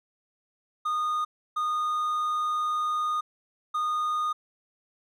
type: tone bursts at uneven times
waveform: triangle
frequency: 1229 Hz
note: D#6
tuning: 22 cents flat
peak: -23 dBFS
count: 3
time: 0.85-1.25 / 1.56-3.21 / 3.74-4.33 s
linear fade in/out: 10 ms
effects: none